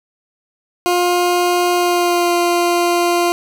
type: tone with pitch glide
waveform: 20% pulse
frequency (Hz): 354.1 to 348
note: F4 to F4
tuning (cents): +24 to -6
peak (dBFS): -8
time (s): 0.86-3.32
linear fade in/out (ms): 0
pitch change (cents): -30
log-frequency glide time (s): 1.74-2.33
effects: none